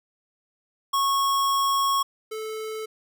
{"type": "tone pair in turn", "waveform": "square", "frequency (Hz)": [1100, 436.5], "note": ["C#6", "A4"], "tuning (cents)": [-14, -14], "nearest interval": "octave + major third", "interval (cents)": 1600, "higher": "first", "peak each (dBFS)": [-21, -31], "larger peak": "first", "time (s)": [[0.93, 2.03], [2.31, 2.86]], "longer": "first", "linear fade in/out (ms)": 10, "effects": []}